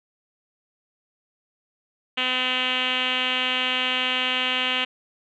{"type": "tone with low-pass filter", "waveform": "5% pulse", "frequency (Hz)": 254.8, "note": "C4", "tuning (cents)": -46, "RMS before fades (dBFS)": -24, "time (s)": [2.17, 4.85], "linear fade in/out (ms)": 10, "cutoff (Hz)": 3000, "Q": 5.5, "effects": []}